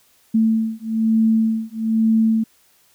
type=beating tone pair; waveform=sine; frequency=222 / 223.1 Hz; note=A3 / A3; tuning=+16 / +24 cents; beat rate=1.1 Hz; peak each=-18 dBFS; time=0.34-2.44 s; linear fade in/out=10 ms; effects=white hiss -57 dBFS RMS until 2.94 s